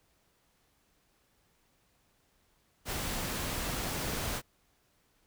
pink noise, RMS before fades -35 dBFS, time 2.85-4.42 s, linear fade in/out 50 ms, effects pink hiss -71 dBFS RMS until 5.26 s

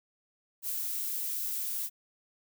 violet noise, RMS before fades -34 dBFS, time 0.62-1.9 s, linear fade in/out 50 ms, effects none

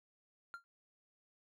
triangle tone with exponential decay, 1388 Hz, F6, 11 cents flat, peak -38 dBFS, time 0.54-0.64 s, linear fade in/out 0 ms, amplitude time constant 21 ms, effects none

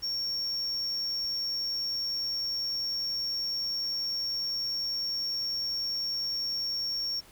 triangle tone, 5510 Hz, F8, 24 cents flat, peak -28 dBFS, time 0.02-7.21 s, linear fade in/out 20 ms, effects pink hiss -55 dBFS RMS until 7.31 s

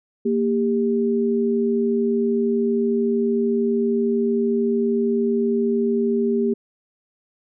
sine tone pair together, 232.2 / 399.1 Hz, A#3 / G4, -7 / +31 cents, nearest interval major sixth, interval 938 cents, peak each -20 dBFS, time 0.25-6.54 s, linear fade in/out 10 ms, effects none

